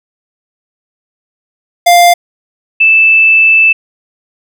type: tone pair in turn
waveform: square / sine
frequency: 698.5 / 2637 Hz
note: F5 / E7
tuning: 0 / 0 cents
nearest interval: octave + major seventh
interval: 2300 cents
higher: second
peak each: -3 dBFS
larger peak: neither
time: 1.86-2.14 / 2.8-3.73 s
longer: second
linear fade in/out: 10 ms
effects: none